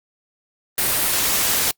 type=noise; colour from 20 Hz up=white; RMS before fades=-19 dBFS; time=0.78-1.71 s; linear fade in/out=2 ms; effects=noise-tail reverb RT60 0.1 s tail -25 dB re dry + Opus 32 kbps